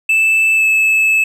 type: tone with pitch glide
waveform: triangle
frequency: 2635 to 2608 Hz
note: E7 to E7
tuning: -1 to -19 cents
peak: -8 dBFS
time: 0.09-1.24 s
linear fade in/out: 5 ms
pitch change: -18 cents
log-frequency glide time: 0.55-0.64 s
effects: none